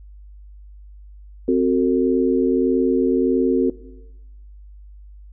sine chord, F# diminished, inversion second, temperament equal with one note detuned, 261.6 / 370 / 451.6 Hz, C4 / F#4 / A4, 0 / 0 / +45 cents, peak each -18 / -18 / -20 dBFS, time 1.48-3.7 s, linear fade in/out 5 ms, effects noise-tail reverb RT60 1.0 s tail -18 dB re dry + added 50 Hz sine -39 dBFS peak until 5.32 s

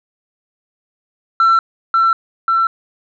sine tone with echo, 1345 Hz, E6, 34 cents sharp, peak -6 dBFS, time 1.4-1.59 s, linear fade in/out 2 ms, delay 540 ms, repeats 2, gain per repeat -2 dB, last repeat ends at 2.67 s, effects tanh soft clip ceiling -7 dBFS

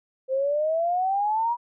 sine exponential sweep, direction up, 517 to 970 Hz, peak -21 dBFS, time 0.28-1.57 s, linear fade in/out 50 ms, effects none

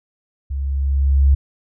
sine tone with level ramp, 68.7 Hz, C#2, 15 cents flat, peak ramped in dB -21 to -8 dBFS, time 0.5-1.35 s, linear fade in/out 10 ms, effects none

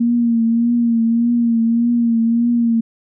sine tone with vibrato, 233.1 Hz, A#3, in tune, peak -12 dBFS, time 0-2.81 s, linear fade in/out 10 ms, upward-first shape triangle, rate 1.7 Hz, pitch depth 49 cents each way, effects none

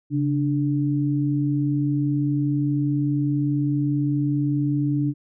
sine tone pair together, 138.6 / 293.7 Hz, C#3 / D4, 0 / 0 cents, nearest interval octave + minor second, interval 1300 cents, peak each -22 dBFS, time 0.1-5.14 s, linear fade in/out 50 ms, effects none

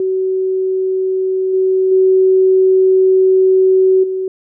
sine tone with level steps, 377 Hz, F#4, 32 cents sharp, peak -13 / -10 / -7 / -16 dBFS, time 0-4.28 s, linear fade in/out 2 ms, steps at 1.53 / 1.91 / 4.03 s, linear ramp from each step 10 ms, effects none

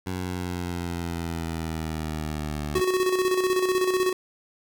15% pulse exponential sweep, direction down, 92.5 to 73.42 Hz, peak -22 dBFS, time 0.06-2.81 s, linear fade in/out 10 ms
square tone with tremolo, 370 Hz, F#4, in tune, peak -20 dBFS, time 2.75-4.13 s, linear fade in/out 5 ms, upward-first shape square, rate 16 Hz, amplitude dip 50%
effects 9-bit

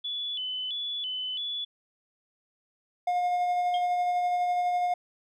sine tone with vibrato, 3219 Hz, G7, 45 cents sharp, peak -30 dBFS, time 0.04-1.65 s, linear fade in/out 10 ms, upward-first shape square, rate 1.5 Hz, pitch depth 110 cents each way
triangle tone with tremolo, 714 Hz, F5, 38 cents sharp, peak -21 dBFS, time 3.07-4.94 s, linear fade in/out 5 ms, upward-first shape sine, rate 12 Hz, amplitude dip 25%
sine tone with exponential decay, 3225 Hz, G7, 48 cents sharp, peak -31 dBFS, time 3.74-3.88 s, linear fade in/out 2 ms, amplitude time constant 29 ms
effects none

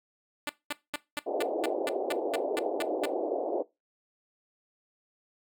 5% pulse tone bursts, 293.7 Hz, D4, in tune, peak -19 dBFS, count 12, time 0.47-3.056 s, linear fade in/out 2 ms, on 23 ms, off 210 ms
pink band-pass noise, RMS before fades -31 dBFS, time 1.26-3.63 s, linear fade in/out 10 ms, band 320 to 740 Hz, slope 48 dB/octave
effects noise-tail reverb RT60 0.2 s tail -19 dB re dry

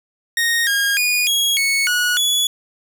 sawtooth tone with pitch steps, 1860 / 1626 / 2454 / 3310 / 2209 / 1460 / 3405 Hz, A#6 / G#6 / D#7 / G#7 / C#7 / F#6 / G#7, -4 / -37 / -25 / -6 / -7 / -24 / +42 cents, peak -12 dBFS, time 0.37-2.47 s, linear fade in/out 2 ms, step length 300 ms, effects none

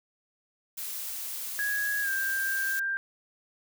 blue noise, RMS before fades -36 dBFS, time 0.77-2.8 s, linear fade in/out 10 ms
sine tone with pitch glide, 1661.2 to 1585.3 Hz, G#6 to G6, 0 to +19 cents, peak -27 dBFS, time 1.59-2.97 s, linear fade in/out 0 ms, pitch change -81 cents, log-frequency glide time 2.02-2.09 s
effects none

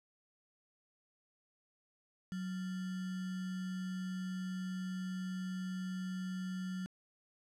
sine tone with sample-and-hold, 185 Hz, F#3, in tune, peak -37 dBFS, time 2.32-6.86 s, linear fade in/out 0 ms, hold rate 1575 Hz, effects low-pass 9000 Hz 12 dB/octave

